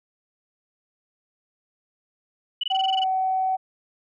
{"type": "tone bursts", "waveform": "sine", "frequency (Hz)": 2960, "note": "F#7", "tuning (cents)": 0, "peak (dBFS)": -22, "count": 10, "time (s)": [2.61, 3.04], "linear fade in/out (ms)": 5, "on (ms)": 25, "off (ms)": 20}
{"type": "tone with pitch glide", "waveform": "sine", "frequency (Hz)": [765, 755.3], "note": ["G5", "F#5"], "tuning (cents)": [-42, 35], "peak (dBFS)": -20, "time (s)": [2.7, 3.57], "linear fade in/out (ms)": 20, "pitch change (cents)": -23, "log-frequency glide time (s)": [2.89, 3.08]}
{"effects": ["tanh soft clip ceiling -12 dBFS"]}